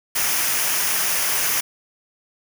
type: noise with comb filter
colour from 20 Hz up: white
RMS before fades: -21 dBFS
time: 0.15-1.61 s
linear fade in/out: 10 ms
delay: 0.25 ms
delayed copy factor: -0.5
effects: none